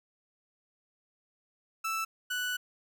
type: tone pair in turn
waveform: 30% pulse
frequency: 1321 / 1482.8 Hz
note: E6 / F#6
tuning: +3 / +3 cents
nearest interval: major second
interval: 200 cents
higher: second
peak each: -28 dBFS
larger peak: neither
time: 1.84-2.05 / 2.3-2.57 s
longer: second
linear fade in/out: 10 ms
effects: none